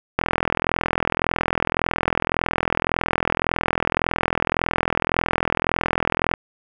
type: click train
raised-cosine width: 0.5 ms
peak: -3 dBFS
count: 258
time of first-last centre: 0.19-6.338 s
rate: 41.8 Hz
effects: none